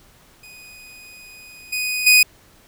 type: tone with level steps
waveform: sawtooth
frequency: 2489 Hz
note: D#7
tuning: in tune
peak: -37 / -18 / -6 dBFS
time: 0.43-2.23 s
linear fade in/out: 5 ms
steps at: 1.72 / 2.06 s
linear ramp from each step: 10 ms
effects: pink hiss -52 dBFS RMS until 2.67 s